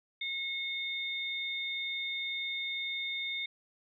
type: tone pair together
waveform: sine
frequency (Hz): 2173 / 3631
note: C#7 / A#7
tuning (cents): -35 / -46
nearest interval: major sixth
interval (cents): 889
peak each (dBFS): -36 / -36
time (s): 0.21-3.46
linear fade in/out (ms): 5
effects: none